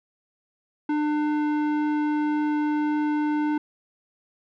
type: tone with low-pass filter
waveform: square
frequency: 299.7 Hz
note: D4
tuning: 35 cents sharp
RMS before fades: -24 dBFS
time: 0.89-3.58 s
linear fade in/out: 5 ms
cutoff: 1500 Hz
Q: 0.8
effects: none